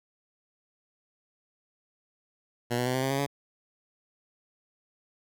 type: tone with pitch steps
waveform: 10% pulse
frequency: 120.3 / 123.54 / 126.87 / 130.28 / 133.79 / 137.39 / 141.09 Hz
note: B2 / B2 / B2 / C3 / C3 / C#3 / C#3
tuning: -45 / +1 / +47 / -7 / +39 / -15 / +31 cents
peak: -18 dBFS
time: 2.7-3.267 s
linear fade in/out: 20 ms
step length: 81 ms
effects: none